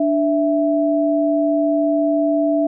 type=tone pair together; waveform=sine; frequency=294.4 / 660 Hz; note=D4 / E5; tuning=+4 / +2 cents; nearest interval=octave + major second; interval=1398 cents; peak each=-17 dBFS; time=0-2.67 s; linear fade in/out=5 ms; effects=none